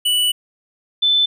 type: tone pair in turn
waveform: square / sine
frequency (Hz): 2960 / 3520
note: F#7 / A7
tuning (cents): 0 / 0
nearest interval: minor third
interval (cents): 300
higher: second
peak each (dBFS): -15 / -12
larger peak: second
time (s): 0.05-0.32 / 1.02-1.26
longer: first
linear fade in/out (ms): 10
effects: none